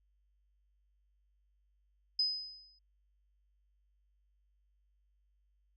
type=tone with exponential decay; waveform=sine; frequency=5030 Hz; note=D#8; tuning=18 cents sharp; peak=-26 dBFS; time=2.19-2.79 s; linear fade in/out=5 ms; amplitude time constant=130 ms; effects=added 50 Hz sine -70 dBFS peak until 5.76 s